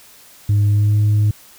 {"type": "tone with pitch glide", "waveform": "sine", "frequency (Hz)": [102.9, 105], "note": ["G#2", "G#2"], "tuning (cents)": [-16, 19], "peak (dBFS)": -9, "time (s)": [0.49, 1.31], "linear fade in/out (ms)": 5, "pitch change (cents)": 35, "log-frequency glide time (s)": [0.69, 0.96], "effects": ["tanh soft clip ceiling -10 dBFS", "white hiss -45 dBFS RMS until 1.58 s"]}